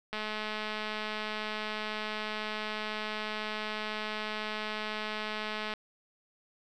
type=click train; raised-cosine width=0.3 ms; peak=-20 dBFS; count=1201; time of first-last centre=0.13-5.737 s; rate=214 Hz; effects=none